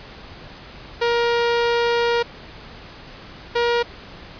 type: tone pair in turn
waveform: sawtooth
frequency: 472 / 474.7 Hz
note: A#4 / A#4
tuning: +22 / +31 cents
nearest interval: unison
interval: 9 cents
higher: second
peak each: -13 dBFS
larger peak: neither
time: 1.01-2.23 / 3.55-3.83 s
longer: first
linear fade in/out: 10 ms
effects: pink hiss -40 dBFS RMS until 4.39 s + resampled to 11025 Hz